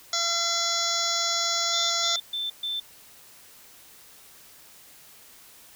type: harmonic tone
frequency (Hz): 681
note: F5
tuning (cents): -44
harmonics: 1 / 2 / 3 / 5 / 6 / 7 / 8 / 9 / 10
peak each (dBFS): -35 / -32 / -36 / -31 / -31 / -35 / -30 / -35 / -31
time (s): 0.13-2.16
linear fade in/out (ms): 2
type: tone bursts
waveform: sine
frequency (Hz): 3544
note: A7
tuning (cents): +12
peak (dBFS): -27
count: 4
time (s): 1.73-2.8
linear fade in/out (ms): 5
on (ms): 170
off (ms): 130
effects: white hiss -51 dBFS RMS until 5.75 s